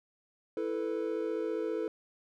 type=chord; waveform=triangle; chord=E suspended fourth; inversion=none; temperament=just; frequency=329.6 / 439.5 / 494.4 Hz; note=E4 / A4 / B4; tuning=0 / -2 / +2 cents; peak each=-34 / -32 / -35 dBFS; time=0.57-1.88 s; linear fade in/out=2 ms; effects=none